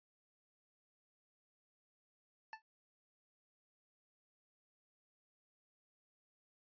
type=tone with exponential decay; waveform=25% pulse; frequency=880 Hz; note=A5; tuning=in tune; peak=-38 dBFS; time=2.53-2.62 s; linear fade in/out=1 ms; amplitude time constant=19 ms; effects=resampled to 11025 Hz